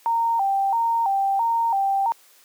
sine tone with vibrato, 851 Hz, G#5, 42 cents sharp, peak -18 dBFS, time 0.06-2.12 s, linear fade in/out 0 ms, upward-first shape square, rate 1.5 Hz, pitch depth 140 cents each way, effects white hiss -54 dBFS RMS until 2.44 s + high-pass 400 Hz 12 dB/octave

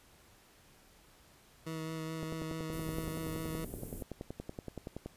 20% pulse tone with vibrato, 160.1 Hz, D#3, 50 cents sharp, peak -33 dBFS, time 1.66-3.65 s, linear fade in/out 10 ms, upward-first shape sine, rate 4.7 Hz, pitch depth 14 cents each way
click train, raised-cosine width 2 ms, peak -27 dBFS, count 31, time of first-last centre 2.23-5.06 s, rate 10.6 Hz
pink band-stop noise, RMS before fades -45 dBFS, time 2.72-4.03 s, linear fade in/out 10 ms, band 500 to 9200 Hz, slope 24 dB/octave
effects pink hiss -62 dBFS RMS until 5.16 s + resampled to 32000 Hz

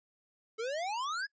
square exponential sweep, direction up, 428.7 to 1711 Hz, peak -34 dBFS, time 0.58-1.27 s, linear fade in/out 20 ms, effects noise-tail reverb RT60 0.1 s tail -24 dB re dry + resampled to 16000 Hz

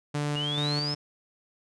sawtooth tone with tremolo, 146.83 Hz, D3, in tune, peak -23 dBFS, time 0.14-0.95 s, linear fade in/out 10 ms, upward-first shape square, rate 2.3 Hz, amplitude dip 35%
sine exponential sweep, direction up, 2794 to 5340 Hz, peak -29 dBFS, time 0.35-0.95 s, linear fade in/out 20 ms
effects resampled to 22050 Hz

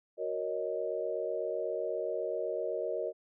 sine chord, D# minor seventh, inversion first, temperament equal, 370 / 466.2 / 554.4 / 622.3 Hz, F#4 / A#4 / C#5 / D#5, 0 / 0 / 0 / 0 cents, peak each -39 / -36 / -38 / -36 dBFS, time 0.17-3.13 s, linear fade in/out 50 ms, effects none

